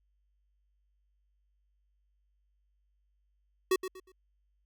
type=tone with echo; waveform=square; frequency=374.5 Hz; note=F#4; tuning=21 cents sharp; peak=-24 dBFS; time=3.71-3.76 s; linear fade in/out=5 ms; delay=120 ms; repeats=3; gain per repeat=-11 dB; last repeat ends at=4.12 s; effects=added 50 Hz sine -70 dBFS peak until 4.65 s